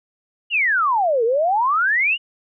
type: exponential two-way sweep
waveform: sine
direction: down then up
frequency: 2960 to 440 to 2960 Hz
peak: -15 dBFS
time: 0.5-2.18 s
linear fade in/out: 50 ms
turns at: 1.24 s
effects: none